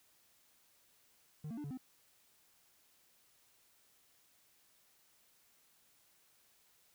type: tone with pitch steps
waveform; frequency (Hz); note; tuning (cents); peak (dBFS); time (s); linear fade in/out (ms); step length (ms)
triangle; 151.8 / 228.3 / 296.1 / 142.7 / 257.9; D#3 / A#3 / D4 / D3 / C4; -42 / -36 / +14 / -49 / -25; -39; 1.44-1.775; 5; 67
effects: white hiss -70 dBFS RMS until 6.94 s